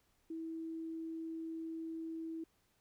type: tone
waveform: sine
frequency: 325.2 Hz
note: E4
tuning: 23 cents flat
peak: -40 dBFS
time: 0.3-2.44 s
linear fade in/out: 5 ms
effects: pink hiss -75 dBFS RMS until 2.8 s

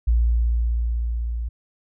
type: tone with level ramp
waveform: sine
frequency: 58 Hz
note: A#1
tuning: 8 cents flat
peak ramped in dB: -14 to -24 dBFS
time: 0.07-1.49 s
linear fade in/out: 10 ms
effects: none

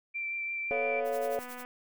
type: tone with vibrato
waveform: sine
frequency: 2349 Hz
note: D7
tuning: in tune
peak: -32 dBFS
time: 0.14-1.01 s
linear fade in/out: 20 ms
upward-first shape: triangle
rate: 5.9 Hz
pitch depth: 13 cents each way
type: click train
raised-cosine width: 0.5 ms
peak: -30 dBFS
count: 234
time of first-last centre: 0.71-1.65 s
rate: 248 Hz
type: chord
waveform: sine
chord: A augmented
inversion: none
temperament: equal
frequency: 440 / 554.4 / 698.5 Hz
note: A4 / C#5 / E#5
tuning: 0 / 0 / 0 cents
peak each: -34 / -32 / -34 dBFS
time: 0.71-1.39 s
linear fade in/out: 0 ms
type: noise with tremolo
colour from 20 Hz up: blue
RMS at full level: -45 dBFS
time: 1.04-1.65 s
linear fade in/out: 50 ms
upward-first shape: sine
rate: 11 Hz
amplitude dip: 85%
effects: none

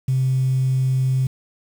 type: tone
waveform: sine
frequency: 130.81 Hz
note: C3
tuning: in tune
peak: -15 dBFS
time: 0.08-1.27 s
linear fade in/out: 5 ms
effects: tanh soft clip ceiling -12 dBFS + 7-bit

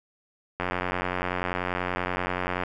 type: click train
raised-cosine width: 0.5 ms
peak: -12 dBFS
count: 185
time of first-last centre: 0.6-2.635 s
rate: 90.4 Hz
effects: none

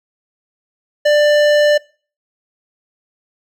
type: tone with hard clipping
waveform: sine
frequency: 592 Hz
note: D5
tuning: 14 cents sharp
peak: -11 dBFS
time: 1.05-1.78 s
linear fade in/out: 10 ms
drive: 15 dB
effects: noise-tail reverb RT60 0.4 s tail -23 dB re dry

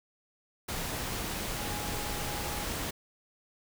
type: tone in noise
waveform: sine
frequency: 830.6 Hz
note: G#5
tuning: in tune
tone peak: -42 dBFS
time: 1.58-2.64 s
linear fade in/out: 10 ms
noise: pink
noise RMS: -35 dBFS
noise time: 0.68-2.91 s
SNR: -10 dB
effects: none

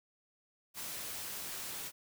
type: noise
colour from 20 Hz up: white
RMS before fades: -42 dBFS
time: 0.74-1.92 s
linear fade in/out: 50 ms
effects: none

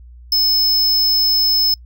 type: tone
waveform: square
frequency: 5210 Hz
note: E8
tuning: 21 cents flat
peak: -13 dBFS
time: 0.32-1.74 s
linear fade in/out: 2 ms
effects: noise-tail reverb RT60 0.1 s tail -26 dB re dry + added 60 Hz sine -37 dBFS peak until 1.85 s

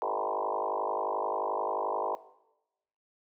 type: tone with frequency modulation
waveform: sine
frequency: 700 Hz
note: F5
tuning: 4 cents sharp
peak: -27 dBFS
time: 0.02-2.15 s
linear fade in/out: 0 ms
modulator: 51.4 Hz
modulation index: 6.2
effects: noise-tail reverb RT60 0.9 s tail -17 dB re dry + high-pass 400 Hz 12 dB/octave

